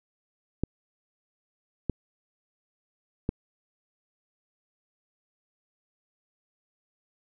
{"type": "clicks", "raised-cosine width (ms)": 3, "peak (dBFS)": -13, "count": 3, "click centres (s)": [0.636, 1.897, 3.291], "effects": []}